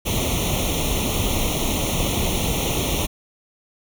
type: noise with comb filter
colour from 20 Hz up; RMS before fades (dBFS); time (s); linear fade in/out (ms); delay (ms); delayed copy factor
pink; -22; 0.05-3.07; 20; 0.31; +0.95
effects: none